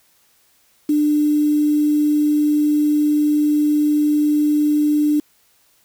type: tone with quantisation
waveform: sine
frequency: 298.1 Hz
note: D4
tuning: 26 cents sharp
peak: -13 dBFS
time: 0.89-5.2 s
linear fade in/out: 5 ms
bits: 6
effects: white hiss -58 dBFS RMS until 5.84 s